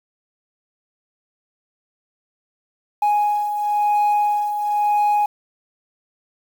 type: beating tone pair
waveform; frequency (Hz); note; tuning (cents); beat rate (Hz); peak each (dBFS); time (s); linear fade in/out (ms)
sine; 830.6 / 831.58; G#5 / G#5; 0 / +2; 0.98; -22 / -15; 3.02-5.26; 5
effects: tanh soft clip ceiling -13 dBFS + 7-bit